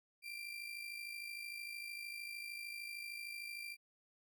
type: tone with amplitude modulation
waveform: 35% pulse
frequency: 2366 Hz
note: D7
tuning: 12 cents sharp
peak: -40 dBFS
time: 0.22-3.77 s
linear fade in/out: 50 ms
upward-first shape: sine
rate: 53.2 Hz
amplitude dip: 55%
effects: none